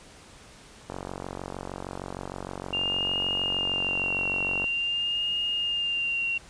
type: click train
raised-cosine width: 1 ms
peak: -20 dBFS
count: 175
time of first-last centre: 0.9-4.642 s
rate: 46.5 Hz
type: tone with vibrato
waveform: sine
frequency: 2794 Hz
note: F7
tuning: in tune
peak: -25 dBFS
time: 2.73-6.38 s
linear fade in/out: 5 ms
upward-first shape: sine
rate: 0.47 Hz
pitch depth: 29 cents each way
effects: pink hiss -50 dBFS RMS until 6.49 s + resampled to 22050 Hz